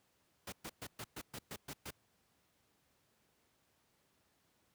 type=noise bursts; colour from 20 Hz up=pink; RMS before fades=-45 dBFS; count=9; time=0.47-1.907 s; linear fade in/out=5 ms; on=53 ms; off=120 ms; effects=pink hiss -75 dBFS RMS until 4.74 s + high-pass 80 Hz 12 dB/octave